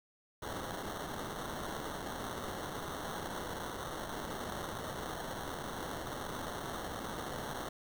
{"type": "noise with sample-and-hold", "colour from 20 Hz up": "violet", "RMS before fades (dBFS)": -41, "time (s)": [0.42, 7.69], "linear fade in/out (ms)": 5, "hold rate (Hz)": 2450, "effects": []}